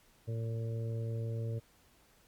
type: harmonic tone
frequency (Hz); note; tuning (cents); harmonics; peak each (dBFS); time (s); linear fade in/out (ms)
113.8; A#2; -41; 1 / 2 / 3 / 4 / 5; -34 / -50 / -51 / -45 / -50; 0.27-1.6; 20
effects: pink hiss -66 dBFS RMS until 2.27 s + Opus 48 kbps